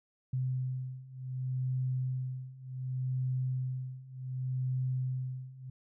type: beating tone pair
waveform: sine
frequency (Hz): 128.4 / 129.07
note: C3 / C3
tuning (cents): -32 / -23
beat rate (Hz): 0.67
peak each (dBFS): -36 / -34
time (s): 0.33-5.7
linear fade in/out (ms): 5
effects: none